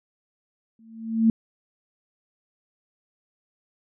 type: tone with exponential growth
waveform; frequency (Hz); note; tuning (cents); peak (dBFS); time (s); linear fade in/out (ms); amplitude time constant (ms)
sine; 225; A3; +39; -12; 0.79-1.3; 2; 110
effects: none